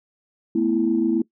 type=chord; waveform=sine; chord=A suspended second; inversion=none; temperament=just; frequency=220 / 247.5 / 330 Hz; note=A3 / B3 / E4; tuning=0 / +4 / +2 cents; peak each=-23 / -23 / -19 dBFS; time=0.55-1.22 s; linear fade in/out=5 ms; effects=noise-tail reverb RT60 0.1 s tail -20 dB re dry + tanh soft clip ceiling -8 dBFS